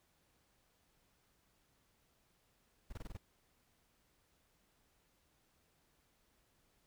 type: noise bursts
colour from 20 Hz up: brown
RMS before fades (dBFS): -45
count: 6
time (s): 2.9-3.172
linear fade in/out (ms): 5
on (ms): 27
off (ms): 22
effects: pink hiss -75 dBFS RMS until 6.86 s